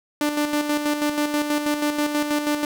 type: tone with tremolo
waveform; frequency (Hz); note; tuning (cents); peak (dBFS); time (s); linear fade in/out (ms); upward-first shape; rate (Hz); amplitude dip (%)
sawtooth; 295.9; D4; +13; -15; 0.21-2.65; 2; square; 6.2; 50
effects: none